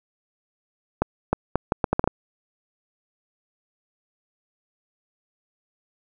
accelerating click train, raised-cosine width 1 ms, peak -5 dBFS, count 9, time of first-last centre 1.02-2.076 s, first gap 310 ms, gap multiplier 0.73, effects none

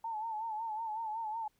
sine tone with vibrato, 884 Hz, A5, 8 cents sharp, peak -35 dBFS, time 0.04-1.48 s, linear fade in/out 5 ms, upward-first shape sine, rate 5.4 Hz, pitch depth 74 cents each way, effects pink hiss -75 dBFS RMS until 1.59 s

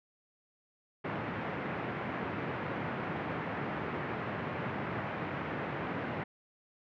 pink band-pass noise, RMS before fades -37 dBFS, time 1.04-6.24 s, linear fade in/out 10 ms, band 110 to 2200 Hz, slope 24 dB/octave, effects none

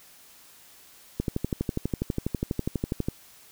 click train, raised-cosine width 3 ms, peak -13 dBFS, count 24, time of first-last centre 1.2-3.085 s, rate 12.2 Hz, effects white hiss -53 dBFS RMS until 3.51 s

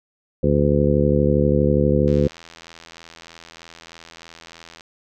harmonic tone, 72.4 Hz, D2, 24 cents flat, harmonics 1 / 2 / 3 / 4 / 5 / 6 / 7, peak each -23 / -20 / -21 / -26 / -23 / -24 / -21 dBFS, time 0.43-2.28 s, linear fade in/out 5 ms
click train, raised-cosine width 0.2 ms, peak -23 dBFS, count 228, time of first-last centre 2.08-4.808 s, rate 83.2 Hz
effects none

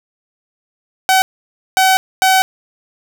sawtooth tone bursts at uneven times, 758 Hz, F#5, 42 cents sharp, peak -5 dBFS, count 3, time 1.09-1.22 / 1.77-1.97 / 2.22-2.42 s, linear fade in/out 0 ms, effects none

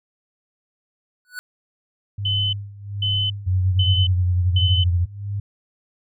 square tone with exponential growth, 1480 Hz, F#6, in tune, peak -26 dBFS, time 1.25-1.39 s, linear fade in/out 0 ms, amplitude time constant 29 ms
sine tone with tremolo, 100.9 Hz, G#2, 49 cents flat, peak -21 dBFS, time 2.18-5.4 s, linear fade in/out 5 ms, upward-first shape sine, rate 1.3 Hz, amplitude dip 85%
sine tone bursts, 3032 Hz, F#7, 42 cents sharp, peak -20 dBFS, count 4, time 2.25-4.84 s, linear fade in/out 5 ms, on 280 ms, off 490 ms
sine tone with pitch glide, 92.5 to 87.46 Hz, F#2 to F2, 0 to +3 cents, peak -16 dBFS, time 3.46-5.06 s, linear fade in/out 20 ms, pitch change -97 cents, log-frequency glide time 3.69-4.92 s
effects none

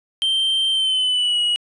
triangle tone with pitch glide, 3136 to 2909 Hz, G7 to F#7, 0 to -30 cents, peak -15 dBFS, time 0.22-1.56 s, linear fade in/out 0 ms, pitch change -130 cents, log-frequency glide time 0.71-1.4 s, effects resampled to 24000 Hz

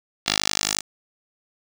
10% pulse tone with band-pass filter sweep, 51.3 Hz, G#1, 21 cents flat, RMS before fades -24 dBFS, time 0.26-0.81 s, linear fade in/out 10 ms, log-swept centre 4200 to 7200 Hz, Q 1.5, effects none

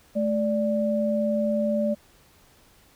sine tone pair together, 216.6 / 586 Hz, A3 / D5, -27 / -4 cents, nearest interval octave + perfect fourth, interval 1723 cents, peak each -24 dBFS, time 0.15-1.95 s, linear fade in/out 20 ms, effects pink hiss -57 dBFS RMS until 2.95 s

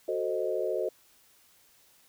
sine chord, F# diminished seventh, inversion none, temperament equal with one note detuned, 370 / 443.8 / 523.3 / 622.3 Hz, F#4 / A4 / C5 / Eb5, 0 / +15 / 0 / 0 cents, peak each -33 dBFS, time 0.08-0.89 s, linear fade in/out 5 ms, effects white hiss -62 dBFS RMS until 2.08 s

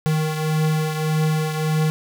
square beating tone pair, 155.56 / 157.26 Hz, D#3 / D#3, 0 / +19 cents, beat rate 1.7 Hz, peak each -20 / -27 dBFS, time 0.06-1.9 s, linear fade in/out 0 ms, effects none

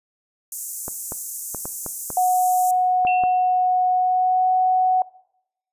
pink high-pass noise, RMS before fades -30 dBFS, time 0.52-2.71 s, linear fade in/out 2 ms, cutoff 6600 Hz, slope 48 dB/octave
clicks, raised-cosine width 1 ms, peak -17 dBFS, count 8, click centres 0.881 / 1.121 / 1.547 / 1.655 / 1.863 / 2.103 / 3.05 / 3.237 s
sine tone with pitch glide, 734 to 742.1 Hz, F#5 to F#5, -14 to +5 cents, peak -15 dBFS, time 2.17-5.02 s, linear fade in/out 2 ms, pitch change +19 cents, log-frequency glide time 3.92-4.51 s
sine tone with exponential decay, 2700 Hz, E7, 41 cents sharp, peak -23 dBFS, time 3.07-3.67 s, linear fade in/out 1 ms, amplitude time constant 130 ms
effects noise-tail reverb RT60 0.8 s tail -21 dB re dry + resampled to 32000 Hz

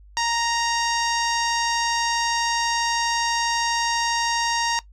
sawtooth tone with low-pass filter, 932.3 Hz, A#5, in tune, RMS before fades -23 dBFS, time 0.17-4.79 s, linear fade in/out 0 ms, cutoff 5900 Hz, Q 2.7, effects noise-tail reverb RT60 0.1 s tail -18 dB re dry + added 50 Hz sine -45 dBFS peak until 4.92 s

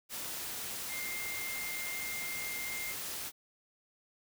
sine tone in noise, 2108 Hz, C7, 12 cents sharp, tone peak -39 dBFS, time 0.88-2.95 s, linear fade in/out 50 ms, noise white, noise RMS -40 dBFS, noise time 0.09-3.32 s, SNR -2 dB, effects none

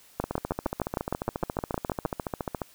two click trains, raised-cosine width 1 ms, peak -12 / -15 dBFS, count 13 / 35, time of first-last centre 0.2-2.052 / 0.24-2.618 s, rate 6.48 / 14.3 Hz, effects white hiss -56 dBFS RMS until 2.74 s

